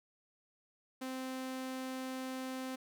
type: tone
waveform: sawtooth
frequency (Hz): 260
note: C4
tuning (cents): -11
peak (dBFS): -35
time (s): 1.01-2.76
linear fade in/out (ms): 10
effects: none